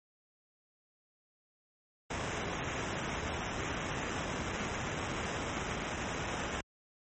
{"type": "noise with sample-and-hold", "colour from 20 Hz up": "pink", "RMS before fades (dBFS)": -36, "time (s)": [2.1, 6.61], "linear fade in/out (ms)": 5, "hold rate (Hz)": 4410, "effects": ["high-pass 60 Hz 12 dB/octave", "MP3 32 kbps"]}